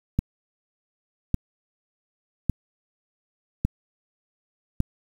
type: click train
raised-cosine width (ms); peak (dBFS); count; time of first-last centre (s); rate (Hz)
5; -8; 5; 0.19-4.804; 0.867
effects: 7-bit